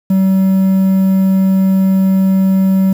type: tone with quantisation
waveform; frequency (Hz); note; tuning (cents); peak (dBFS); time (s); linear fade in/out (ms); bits
triangle; 190.9; G3; -46; -6; 0.1-2.93; 5; 6
effects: none